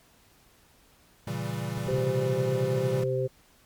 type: chord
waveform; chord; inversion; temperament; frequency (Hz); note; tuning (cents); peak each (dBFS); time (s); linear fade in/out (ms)
square; A# diminished seventh; none; equal; 116.54 / 138.59 / 164.81 / 196; A#2 / C#3 / E3 / G3; 0 / 0 / 0 / 0; -35 / -36 / -37 / -38; 1.27-3.04; 5
type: clicks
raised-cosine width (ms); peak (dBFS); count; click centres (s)
3; -27; 5; 1.778 / 1.867 / 1.91 / 1.942 / 1.984
type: harmonic tone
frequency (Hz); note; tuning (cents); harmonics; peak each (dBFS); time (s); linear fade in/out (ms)
129.6; C3; -16; 1 / 3 / 4; -29 / -29 / -29; 1.87-3.28; 20
effects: pink hiss -60 dBFS RMS until 3.65 s + MP3 96 kbps